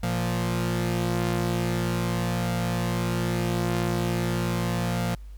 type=tone pair together; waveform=sawtooth; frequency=116.54 / 174.61 Hz; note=A#2 / F3; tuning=0 / 0 cents; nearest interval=perfect fifth; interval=700 cents; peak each=-23 dBFS; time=0.03-5.15 s; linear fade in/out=5 ms; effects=added 50 Hz sine -38 dBFS peak until 5.37 s + pink hiss -62 dBFS RMS until 5.37 s